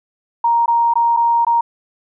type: tone with dropouts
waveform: sine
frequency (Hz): 935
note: A#5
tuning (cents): +5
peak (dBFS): -11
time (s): 0.44-1.61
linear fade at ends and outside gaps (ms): 5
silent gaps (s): 0.66-0.679 / 0.938-0.955 / 1.166-1.17 / 1.449-1.467
effects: none